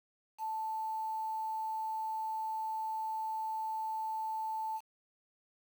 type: tone with quantisation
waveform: sine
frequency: 880 Hz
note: A5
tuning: in tune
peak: -34 dBFS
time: 0.38-4.81 s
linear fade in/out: 50 ms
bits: 9
effects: none